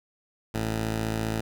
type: tone pair together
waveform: 10% pulse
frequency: 55 / 110 Hz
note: A1 / A2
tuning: 0 / 0 cents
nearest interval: octave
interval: 1200 cents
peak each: -23 dBFS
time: 0.54-1.41 s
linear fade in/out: 5 ms
effects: none